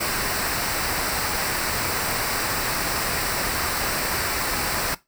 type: noise with comb filter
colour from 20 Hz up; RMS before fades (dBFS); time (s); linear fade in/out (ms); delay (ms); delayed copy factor
pink; -25; 0-4.95; 10; 0.3; -0.55
effects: noise-tail reverb RT60 0.2 s tail -18 dB re dry